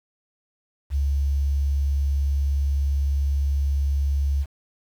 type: tone with quantisation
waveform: sine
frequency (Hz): 69.9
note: C#2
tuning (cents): +15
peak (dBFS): -19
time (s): 0.9-4.46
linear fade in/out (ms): 50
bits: 8
effects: none